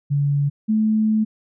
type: tone pair in turn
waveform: sine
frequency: 142.7 / 217 Hz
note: D3 / A3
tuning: -49 / -24 cents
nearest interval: perfect fifth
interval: 725 cents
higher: second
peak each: -16 / -15 dBFS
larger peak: second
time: 0.1-0.5 / 0.68-1.25 s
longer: second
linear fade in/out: 20 ms
effects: none